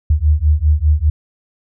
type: beating tone pair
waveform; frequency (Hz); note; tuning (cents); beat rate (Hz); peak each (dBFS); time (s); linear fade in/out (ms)
sine; 73.42 / 78.42; D2 / D#2; 0 / +14; 5; -13; 0.1-1.1; 5
effects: none